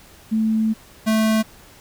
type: tone pair in turn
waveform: sine / square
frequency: 220 / 219.2 Hz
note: A3 / A3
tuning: 0 / -6 cents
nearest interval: unison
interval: 6 cents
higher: first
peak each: -16 dBFS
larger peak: neither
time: 0.31-0.74 / 1.06-1.43 s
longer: first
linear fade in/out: 20 ms
effects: pink hiss -47 dBFS RMS until 1.8 s